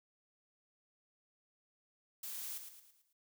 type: noise with echo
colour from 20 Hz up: blue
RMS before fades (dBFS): -44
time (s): 2.23-2.58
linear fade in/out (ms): 5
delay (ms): 110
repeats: 5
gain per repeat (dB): -7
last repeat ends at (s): 3.13
effects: none